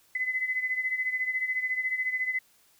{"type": "beating tone pair", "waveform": "sine", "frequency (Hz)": [2022, 2036], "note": ["B6", "C7"], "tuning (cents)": [40, -48], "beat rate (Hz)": 14, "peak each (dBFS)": [-28, -33], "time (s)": [0.15, 2.39], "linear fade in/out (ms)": 5, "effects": ["white hiss -63 dBFS RMS until 2.79 s"]}